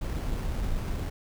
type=noise with sample-and-hold; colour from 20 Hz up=brown; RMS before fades=-30 dBFS; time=0.01-1.1 s; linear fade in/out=10 ms; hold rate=3675 Hz; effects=none